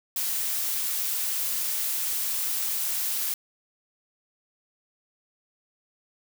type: noise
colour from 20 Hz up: blue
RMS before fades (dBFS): -28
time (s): 0.16-3.34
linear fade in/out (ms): 2
effects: none